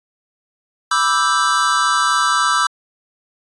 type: chord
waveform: square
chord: E minor seventh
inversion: second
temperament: equal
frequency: 987.8 / 1174.7 / 1318.5 / 1568 Hz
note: B5 / D6 / E6 / G6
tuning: 0 / 0 / 0 / 0 cents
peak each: -23 / -20 / -18 / -21 dBFS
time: 0.91-2.67 s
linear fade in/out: 5 ms
effects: resampled to 22050 Hz